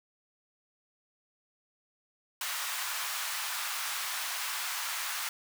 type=high-pass noise; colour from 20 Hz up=pink; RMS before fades=-35 dBFS; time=2.41-5.29 s; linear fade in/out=2 ms; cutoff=970 Hz; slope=24 dB/octave; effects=none